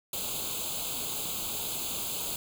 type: noise with comb filter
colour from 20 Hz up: white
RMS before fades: -34 dBFS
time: 0.13-2.36 s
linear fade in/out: 2 ms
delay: 0.27 ms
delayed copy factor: +0.95
effects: none